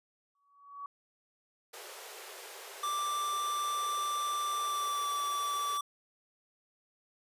sine tone with exponential growth, 1131 Hz, C#6, 34 cents sharp, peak -37 dBFS, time 0.35-0.86 s, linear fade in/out 2 ms, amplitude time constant 110 ms
pink high-pass noise, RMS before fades -47 dBFS, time 1.73-5.78 s, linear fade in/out 10 ms, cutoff 370 Hz, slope 96 dB/octave
square tone with pitch glide, 1177 to 1158.1 Hz, D6 to D6, +3 to -25 cents, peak -32 dBFS, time 2.83-5.81 s, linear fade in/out 5 ms, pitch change -28 cents, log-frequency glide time 4.6-5.09 s
effects resampled to 32000 Hz

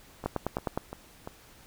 two click trains, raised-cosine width 1 ms, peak -23 / -14 dBFS, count 4 / 6, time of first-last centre 0.24-1.274 / 0.26-0.775 s, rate 2.9 / 9.7 Hz, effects pink hiss -55 dBFS RMS until 1.66 s

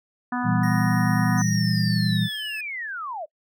harmonic tone, 246.9 Hz, B3, in tune, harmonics 1 / 3 / 4 / 5 / 6 / 7, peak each -26 / -31 / -32 / -33 / -34 / -34 dBFS, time 0.32-1.42 s, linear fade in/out 5 ms
sine chord, E diminished, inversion second, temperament equal, 116.54 / 164.81 / 196 Hz, Bb2 / E3 / G3, 0 / 0 / 0 cents, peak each -24 dBFS, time 0.43-2.29 s, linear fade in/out 50 ms
square tone with pitch glide, 1864.7 to 1719.8 Hz, A#6 to A6, 0 to -40 cents, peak -33 dBFS, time 0.63-2.61 s, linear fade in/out 5 ms, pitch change -140 cents, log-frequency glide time 1.36-2.43 s
sine linear sweep, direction down, 6160 to 563 Hz, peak -29 dBFS, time 1.37-3.26 s, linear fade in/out 20 ms
effects noise-tail reverb RT60 0.1 s tail -23 dB re dry

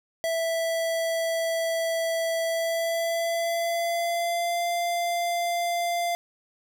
square tone with pitch glide, 659.3 to 692.1 Hz, E5 to F5, 0 to -16 cents, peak -25 dBFS, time 0.24-6.15 s, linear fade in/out 0 ms, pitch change +84 cents, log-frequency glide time 2.46-4.65 s, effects none

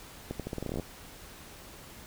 accelerating click train, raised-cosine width 2 ms, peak -21 dBFS, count 14, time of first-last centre 0.31-0.797 s, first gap 87 ms, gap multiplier 0.84, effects pink hiss -49 dBFS RMS until 2.06 s

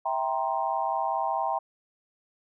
sine chord, C dominant seventh, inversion first, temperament just, 654.1 / 784.9 / 941.9 / 1046.5 Hz, E5 / G5 / Bb5 / C6, -14 / +2 / +18 / 0 cents, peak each -32 / -29 / -30 / -33 dBFS, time 0.05-1.59 s, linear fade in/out 10 ms, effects none

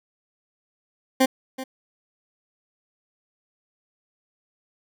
20% pulse tone with echo, 262.4 Hz, C4, 5 cents sharp, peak -10 dBFS, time 1.2-1.26 s, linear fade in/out 10 ms, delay 380 ms, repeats 1, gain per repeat -15 dB, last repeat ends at 1.64 s, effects none

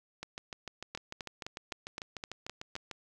two click trains, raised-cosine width 0.2 ms, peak -23 / -21 dBFS, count 19 / 8, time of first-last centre 0.23-2.913 / 0.95-2.754 s, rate 6.71 / 3.88 Hz, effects none

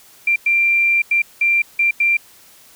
sine tone bursts at uneven times, 2369 Hz, D7, 14 cents sharp, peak -12 dBFS, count 6, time 0.27-0.36 / 0.46-1.02 / 1.11-1.22 / 1.41-1.62 / 1.79-1.91 / 2-2.17 s, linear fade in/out 5 ms, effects white hiss -47 dBFS RMS until 2.75 s

